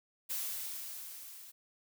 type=noise with level ramp; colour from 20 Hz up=blue; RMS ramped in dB=-36 to -52 dBFS; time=0.29-1.52 s; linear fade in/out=20 ms; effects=none